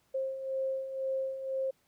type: beating tone pair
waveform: sine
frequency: 530 / 532 Hz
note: C5 / C5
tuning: +22 / +29 cents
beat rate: 2 Hz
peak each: -39 / -32 dBFS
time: 0.14-1.71 s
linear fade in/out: 10 ms
effects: pink hiss -71 dBFS RMS until 1.87 s + high-pass 60 Hz 12 dB/octave

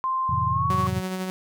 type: tone with pitch glide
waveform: sine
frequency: 1046.5 to 1115.2 Hz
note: C6 to C#6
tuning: 0 to +10 cents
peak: -22 dBFS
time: 0.04-0.87 s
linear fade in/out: 0 ms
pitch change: +110 cents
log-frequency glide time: 0.48-0.66 s
type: chord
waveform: sine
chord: F major seventh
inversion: none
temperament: just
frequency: 87.31 / 109.13 / 130.96 / 163.7 Hz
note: F2 / A2 / C3 / E3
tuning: 0 / -14 / +2 / -12 cents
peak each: -30 / -30 / -29 / -33 dBFS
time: 0.29-1.01 s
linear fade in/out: 5 ms
type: tone with tremolo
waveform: sawtooth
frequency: 186.3 Hz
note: F#3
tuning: 12 cents sharp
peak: -22 dBFS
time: 0.7-1.3 s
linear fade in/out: 0 ms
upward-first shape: sine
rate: 12 Hz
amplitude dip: 35%
effects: none

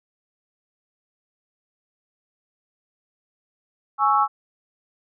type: chord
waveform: sine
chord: C# minor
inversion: second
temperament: equal with one note detuned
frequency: 834.5 / 1108.7 / 1318.5 Hz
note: G#5 / C#6 / E6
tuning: +8 / 0 / 0 cents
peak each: -20 dBFS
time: 3.98-4.28 s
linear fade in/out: 50 ms
effects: none

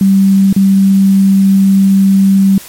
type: tone with dropouts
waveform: sine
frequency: 194.5 Hz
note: G3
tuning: 13 cents flat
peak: -4 dBFS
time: 0.01-2.58 s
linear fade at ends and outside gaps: 2 ms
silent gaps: 0.528-0.563 s
effects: white hiss -32 dBFS RMS until 2.68 s + MP3 64 kbps

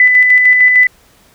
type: tone with tremolo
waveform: sine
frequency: 1999 Hz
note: B6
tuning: 20 cents sharp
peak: -3 dBFS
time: 0-0.87 s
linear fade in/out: 2 ms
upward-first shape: square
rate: 6.6 Hz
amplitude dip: 35%
effects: pink hiss -48 dBFS RMS until 1.34 s

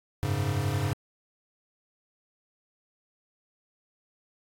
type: chord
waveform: square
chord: F# suspended second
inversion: none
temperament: equal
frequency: 92.5 / 103.83 / 138.59 Hz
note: F#2 / G#2 / C#3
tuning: 0 / 0 / 0 cents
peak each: -33 / -30 / -31 dBFS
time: 0.23-0.93 s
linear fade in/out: 0 ms
effects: AAC 48 kbps

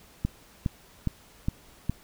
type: click train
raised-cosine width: 5 ms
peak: -13 dBFS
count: 5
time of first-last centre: 0.25-1.896 s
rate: 2.43 Hz
effects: pink hiss -55 dBFS RMS until 2.03 s

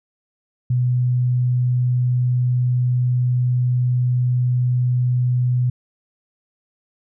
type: tone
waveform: sine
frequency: 124.4 Hz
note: B2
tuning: 13 cents sharp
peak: -15 dBFS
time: 0.7-5.7 s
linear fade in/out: 5 ms
effects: none

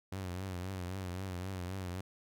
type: tone with vibrato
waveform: sawtooth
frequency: 92.5 Hz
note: F#2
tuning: in tune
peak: -34 dBFS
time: 0.12-2.01 s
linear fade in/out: 5 ms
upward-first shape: triangle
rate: 3.8 Hz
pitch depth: 100 cents each way
effects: none

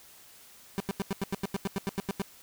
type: tone bursts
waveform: 30% pulse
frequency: 195.8 Hz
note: G3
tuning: 2 cents flat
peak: -25 dBFS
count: 14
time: 0.78-2.218 s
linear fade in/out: 0 ms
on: 21 ms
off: 88 ms
effects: white hiss -54 dBFS RMS until 2.42 s

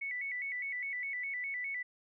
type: tone with vibrato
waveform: sine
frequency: 2093 Hz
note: C7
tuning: in tune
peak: -35 dBFS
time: 0.01-1.83 s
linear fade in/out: 10 ms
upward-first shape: square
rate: 4.9 Hz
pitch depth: 95 cents each way
effects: none

